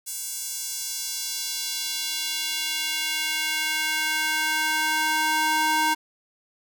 square tone with high-pass filter sweep, 311.1 Hz, D#4, in tune, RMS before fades -26 dBFS, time 0.06-5.95 s, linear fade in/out 20 ms, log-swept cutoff 7900 to 840 Hz, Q 1.3, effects none

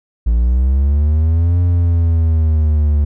triangle linear two-way sweep, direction up then down, 55.2 to 88.4 to 72.7 Hz, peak -8 dBFS, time 0.26-3.05 s, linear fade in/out 10 ms, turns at 1.6 s, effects none

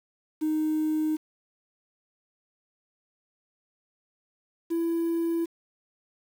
triangle tone pair in turn, 310 / 334 Hz, D#4 / E4, -6 / +23 cents, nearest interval minor second, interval 129 cents, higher second, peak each -20 / -21 dBFS, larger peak first, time 0.41-1.17 / 4.7-5.46 s, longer neither, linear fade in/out 20 ms, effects tanh soft clip ceiling -20 dBFS + 8-bit

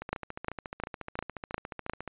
two click trains, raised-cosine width 0.5 ms, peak -14 / -22 dBFS, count 6 / 30, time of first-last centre 0.13-1.897 / 0.02-2.077 s, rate 2.83 / 14.1 Hz, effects resampled to 8000 Hz

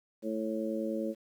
harmonic tone, 110 Hz, A2, in tune, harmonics 2 / 3 / 4 / 5, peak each -35 / -36 / -40 / -36 dBFS, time 0.22-1.15 s, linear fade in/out 50 ms, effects 10-bit

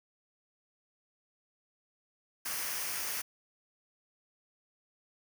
white noise with comb filter, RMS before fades -36 dBFS, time 2.45-3.22 s, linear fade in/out 10 ms, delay 0.26 ms, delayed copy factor -0.5, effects none

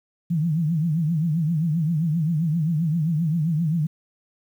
sine tone with vibrato, 160.8 Hz, E3, 43 cents flat, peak -19 dBFS, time 0.3-3.87 s, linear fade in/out 10 ms, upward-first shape triangle, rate 7.6 Hz, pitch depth 170 cents each way, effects 9-bit

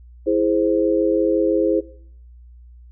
sine chord, E augmented, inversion none, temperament equal, 329.6 / 415.3 / 523.3 Hz, E4 / G#4 / B#4, 0 / 0 / 0 cents, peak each -19 / -20 / -20 dBFS, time 0.26-1.81 s, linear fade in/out 20 ms, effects noise-tail reverb RT60 0.6 s tail -19 dB re dry + added 60 Hz sine -41 dBFS peak until 2.91 s

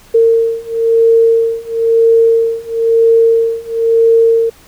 sine beating tone pair, 456.2 / 457.2 Hz, A#4 / A#4, -37 / -34 cents, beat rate 1 Hz, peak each -11 / -10 dBFS, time 0.14-4.5 s, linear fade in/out 10 ms, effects pink hiss -43 dBFS RMS until 4.67 s

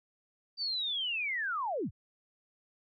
sine linear sweep, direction down, 4680 to 50.6 Hz, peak -31 dBFS, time 0.57-1.91 s, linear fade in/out 50 ms, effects none

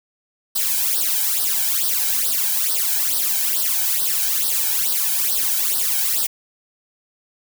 blue noise with flanger, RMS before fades -20 dBFS, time 0.55-6.27 s, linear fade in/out 10 ms, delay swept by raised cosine 0.21 to 1.31 ms, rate 2.3 Hz, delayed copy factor +1, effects none

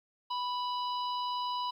harmonic tone, 987.8 Hz, B5, in tune, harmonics 1 / 3 / 4 / 5, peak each -32 / -42 / -44 / -46 dBFS, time 0.3-1.71 s, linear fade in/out 10 ms, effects 11-bit

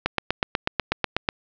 click train, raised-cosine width 0.3 ms, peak -4 dBFS, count 11, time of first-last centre 0.06-1.289 s, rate 8.14 Hz, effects low-pass 5000 Hz 12 dB/octave

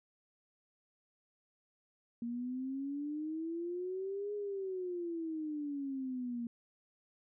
sine exponential two-way sweep, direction up then down, 233.1 to 416.5 to 233.1 Hz, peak -36 dBFS, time 2.22-6.47 s, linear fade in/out 2 ms, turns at 4.34 s, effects none

